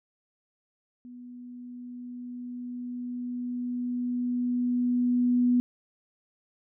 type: tone with level ramp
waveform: sine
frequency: 245.7 Hz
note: B3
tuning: 9 cents flat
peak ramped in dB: -42 to -19 dBFS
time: 1.05-5.6 s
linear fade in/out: 0 ms
effects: none